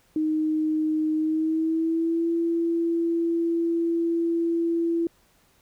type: tone with pitch glide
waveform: sine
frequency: 311.1 to 335.4 Hz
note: D#4 to E4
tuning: 0 to +30 cents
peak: -21 dBFS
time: 0.16-5.07 s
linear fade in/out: 2 ms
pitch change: +130 cents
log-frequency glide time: 1.15-2.3 s
effects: pink hiss -62 dBFS RMS until 5.61 s